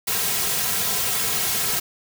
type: noise with comb filter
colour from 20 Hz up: white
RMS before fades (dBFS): -23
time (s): 0.07-1.8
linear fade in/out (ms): 10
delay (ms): 3.4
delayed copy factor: -0.7
effects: none